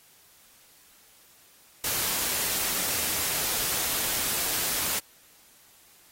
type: noise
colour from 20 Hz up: white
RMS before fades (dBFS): -28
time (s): 1.84-4.99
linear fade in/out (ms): 2
effects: white hiss -57 dBFS RMS until 6.11 s + AAC 48 kbps